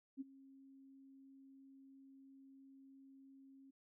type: tone with ADSR envelope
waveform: sine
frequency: 270.3 Hz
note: C#4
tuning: 44 cents flat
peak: -40 dBFS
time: 0.17-3.71 s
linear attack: 38 ms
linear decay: 21 ms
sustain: -19 dB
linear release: 11 ms
effects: none